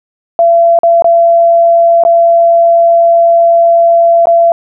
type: tone with dropouts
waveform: sine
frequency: 677 Hz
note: E5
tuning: 46 cents sharp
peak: -3 dBFS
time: 0.39-4.52 s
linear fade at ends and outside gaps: 1 ms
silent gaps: 0.789-0.833 / 1.022-1.044 / 2.037-2.05 / 4.256-4.27 s
effects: none